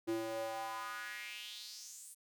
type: tone with high-pass filter sweep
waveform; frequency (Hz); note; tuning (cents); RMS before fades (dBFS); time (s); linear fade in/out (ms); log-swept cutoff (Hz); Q
square; 112; A2; +31; -43; 0.07-2.15; 20; 320 to 9600; 3.9
effects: none